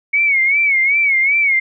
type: tone with vibrato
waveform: sine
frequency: 2218 Hz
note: C#7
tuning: in tune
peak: -11 dBFS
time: 0.13-1.6 s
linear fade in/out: 10 ms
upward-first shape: sine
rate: 2.6 Hz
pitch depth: 100 cents each way
effects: none